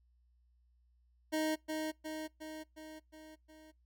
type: tone with echo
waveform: 25% pulse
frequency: 312.2 Hz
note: D#4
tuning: 6 cents sharp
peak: -28 dBFS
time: 1.32-1.56 s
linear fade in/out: 20 ms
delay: 360 ms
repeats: 6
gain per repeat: -4 dB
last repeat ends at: 3.72 s
effects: noise-tail reverb RT60 0.2 s tail -24 dB re dry + added 60 Hz sine -67 dBFS peak until 3.85 s